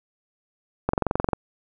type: click train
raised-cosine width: 1 ms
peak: -7 dBFS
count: 11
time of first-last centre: 0.89-1.332 s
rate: 22.6 Hz
effects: none